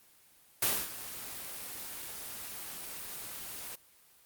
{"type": "noise with ADSR envelope", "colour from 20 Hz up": "white", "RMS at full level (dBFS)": -27, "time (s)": [0.62, 3.76], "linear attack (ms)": 4, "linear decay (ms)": 250, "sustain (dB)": -15, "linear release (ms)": 11, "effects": ["white hiss -62 dBFS RMS until 4.25 s", "Opus 24 kbps"]}